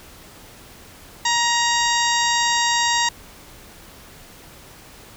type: harmonic tone with a mistuned harmonic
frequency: 942 Hz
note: A#5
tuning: 18 cents sharp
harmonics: 1 / 2 / 3 / 4 / 5 / 6 / 7 / 8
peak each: -21 / -23 / -28 / -25 / -28 / -29 / -28 / -28 dBFS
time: 1.25-3.09 s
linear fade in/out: 5 ms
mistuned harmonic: 8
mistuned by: -16 cents
effects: pink hiss -44 dBFS RMS until 5.16 s